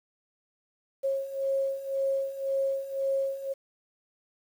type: beating tone pair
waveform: sine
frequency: 542 / 543.9 Hz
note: C#5 / C#5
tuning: -39 / -33 cents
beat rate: 1.9 Hz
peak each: -32 / -28 dBFS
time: 1.03-3.54 s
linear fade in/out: 20 ms
effects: 9-bit